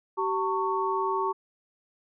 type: tone cluster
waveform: sine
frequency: 383.6 / 900 / 1111 Hz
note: G4 / A5 / C#6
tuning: -37 / +39 / +4 cents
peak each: -29 dBFS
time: 0.17-1.33 s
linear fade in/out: 20 ms
effects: none